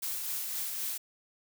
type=noise with tremolo; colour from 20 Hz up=blue; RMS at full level=-34 dBFS; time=0.02-0.98 s; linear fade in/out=10 ms; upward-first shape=sine; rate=3.9 Hz; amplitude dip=30%; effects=none